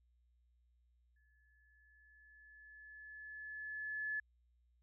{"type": "tone with exponential growth", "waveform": "sine", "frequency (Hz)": 1720, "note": "A6", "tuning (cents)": -40, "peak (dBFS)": -36, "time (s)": [1.16, 4.2], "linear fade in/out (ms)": 5, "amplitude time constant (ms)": 660, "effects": ["added 60 Hz sine -70 dBFS peak until 4.82 s"]}